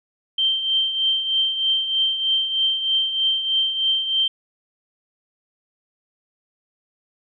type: tone with tremolo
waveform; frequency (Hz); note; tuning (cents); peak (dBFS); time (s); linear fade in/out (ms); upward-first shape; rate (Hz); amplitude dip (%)
sine; 3136; G7; 0; -15; 0.38-4.28; 5; triangle; 3.2; 65
effects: none